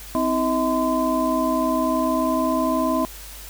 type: tone cluster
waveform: sine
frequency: 258.6 / 318.9 / 641 / 1025 Hz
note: C4 / D#4 / E5 / C6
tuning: -20 / +43 / -49 / -36 cents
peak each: -23 / -25 / -24 / -24 dBFS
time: 0.15-3.05 s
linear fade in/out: 0 ms
effects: added 50 Hz sine -40 dBFS peak until 3.49 s + white hiss -40 dBFS RMS until 3.49 s